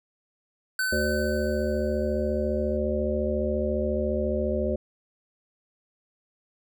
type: tone with exponential decay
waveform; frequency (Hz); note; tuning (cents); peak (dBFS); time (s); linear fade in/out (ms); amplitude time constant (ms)
square; 1518; F#6; +44; -24; 0.79-2.77; 2; 430
type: harmonic tone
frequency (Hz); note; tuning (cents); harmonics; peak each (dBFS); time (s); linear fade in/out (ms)
74.4; D2; +23; 1 / 3 / 5 / 7 / 8; -30 / -30 / -30 / -30 / -30; 0.92-4.76; 5
effects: none